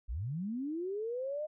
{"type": "linear sweep", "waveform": "sine", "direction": "up", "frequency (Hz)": [44, 622.3], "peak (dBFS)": -34, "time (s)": [0.08, 1.47], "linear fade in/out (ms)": 20, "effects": []}